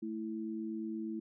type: tone pair together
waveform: sine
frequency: 220.2 / 328.7 Hz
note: A3 / E4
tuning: +2 / -5 cents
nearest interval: perfect fifth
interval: 693 cents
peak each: -39 / -39 dBFS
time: 0.02-1.2 s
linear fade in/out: 10 ms
effects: none